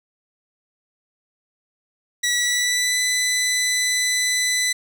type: tone with pitch glide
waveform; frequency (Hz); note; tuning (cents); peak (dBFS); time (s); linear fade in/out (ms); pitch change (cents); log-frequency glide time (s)
15% pulse; 1942 to 1997.8; B6 to B6; -30 to +19; -12; 2.23-4.73; 10; +49; 2.34-3
effects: 9-bit

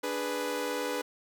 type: chord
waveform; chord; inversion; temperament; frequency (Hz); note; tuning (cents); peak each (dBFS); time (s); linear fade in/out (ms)
sawtooth; G# diminished; second; equal; 293.7 / 415.3 / 493.9; D4 / G#4 / B4; 0 / 0 / 0; -33 / -33 / -29; 0.03-1.02; 10
effects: none

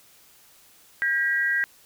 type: tone pair together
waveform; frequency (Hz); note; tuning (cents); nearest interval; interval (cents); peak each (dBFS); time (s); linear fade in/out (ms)
sine; 1608 / 1923.9; G6 / B6; +44 / -46; minor third; 310; -23 / -24; 1.02-1.64; 0
effects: white hiss -55 dBFS RMS until 1.85 s

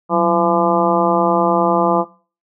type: harmonic tone with a mistuned harmonic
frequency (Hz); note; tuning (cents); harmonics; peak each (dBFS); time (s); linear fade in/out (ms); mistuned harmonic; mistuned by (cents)
170.2; F3; -44; 1 / 2 / 3 / 4 / 5 / 6 / 7; -20 / -20 / -20 / -20 / -20 / -20 / -20; 0.09-2.05; 50; 1; +140
effects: noise-tail reverb RT60 0.4 s tail -21 dB re dry

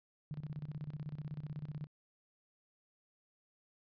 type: tone with tremolo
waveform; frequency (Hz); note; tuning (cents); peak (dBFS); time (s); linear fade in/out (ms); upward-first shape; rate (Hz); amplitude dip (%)
sine; 149.4; D3; +30; -38; 0.31-1.87; 0; square; 16; 80
effects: resampled to 11025 Hz

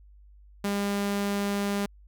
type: tone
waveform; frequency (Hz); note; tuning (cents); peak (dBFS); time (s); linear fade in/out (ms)
sawtooth; 201.5; G3; +48; -22; 0.64-1.86; 5
effects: added 50 Hz sine -50 dBFS peak until 2.07 s

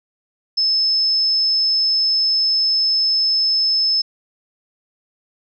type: tone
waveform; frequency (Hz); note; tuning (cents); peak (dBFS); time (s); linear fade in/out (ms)
sine; 5230; E8; -15; -14; 0.57-4.02; 10
effects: none

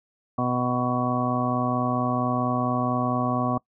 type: harmonic tone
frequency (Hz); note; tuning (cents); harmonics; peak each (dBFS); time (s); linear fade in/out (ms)
124.4; B2; +13; 1 / 2 / 3 / 4 / 5 / 6 / 8 / 9; -29 / -26 / -38 / -37 / -31 / -30 / -36 / -28; 0.38-3.58; 5
effects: noise-tail reverb RT60 0.1 s tail -23 dB re dry

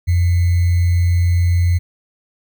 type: tone with sample-and-hold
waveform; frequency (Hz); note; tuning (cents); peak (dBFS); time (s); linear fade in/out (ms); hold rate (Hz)
sine; 87.31; F2; 0; -11; 0.07-1.79; 20; 2100
effects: none

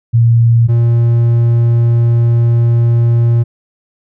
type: tone pair in turn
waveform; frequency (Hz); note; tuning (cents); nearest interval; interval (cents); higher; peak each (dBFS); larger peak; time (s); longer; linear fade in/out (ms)
sine / triangle; 116.5 / 117.58; A#2 / A#2; -1 / +15; unison; 16; second; -5; neither; 0.13-0.68 / 0.68-3.44; second; 20
effects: none

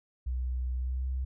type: tone with pitch glide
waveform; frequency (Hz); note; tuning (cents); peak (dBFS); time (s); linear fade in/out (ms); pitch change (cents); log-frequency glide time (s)
sine; 62.7 to 64.72; B1 to C2; +27 to -18; -29; 0.26-1.25; 10; +55; 0.77-1.05
effects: none

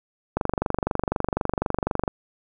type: click train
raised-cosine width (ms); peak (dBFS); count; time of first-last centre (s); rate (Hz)
1; -8; 42; 0.37-2.078; 24
effects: none

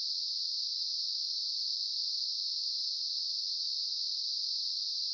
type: band-pass noise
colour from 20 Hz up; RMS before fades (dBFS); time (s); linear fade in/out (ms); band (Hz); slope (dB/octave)
pink; -35; 0-5.13; 0; 4200 to 5200; 96
effects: none

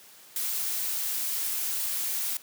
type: noise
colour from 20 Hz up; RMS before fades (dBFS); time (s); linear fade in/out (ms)
blue; -30; 0.36-2.37; 2
effects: white hiss -52 dBFS RMS until 2.42 s + high-pass 150 Hz 12 dB/octave

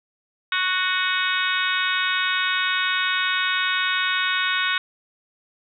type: harmonic tone with a mistuned harmonic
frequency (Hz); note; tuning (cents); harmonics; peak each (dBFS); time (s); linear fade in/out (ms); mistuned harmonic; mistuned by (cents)
370; F#4; 0; 3 / 4 / 5 / 6 / 7 / 8 / 9 / 10; -28 / -24 / -29 / -29 / -30 / -32 / -33 / -28; 0.52-4.78; 2; 7; -30
effects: none

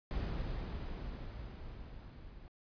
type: noise with level ramp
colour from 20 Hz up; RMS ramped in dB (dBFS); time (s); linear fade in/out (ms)
brown; -36 to -53; 0.11-2.48; 0
effects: resampled to 11025 Hz

